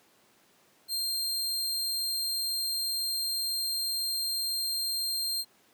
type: tone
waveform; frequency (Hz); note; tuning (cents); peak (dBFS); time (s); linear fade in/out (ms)
sawtooth; 4186; C8; 0; -26; 0.88-5.45; 50
effects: pink hiss -63 dBFS RMS until 5.73 s + high-pass 200 Hz 12 dB/octave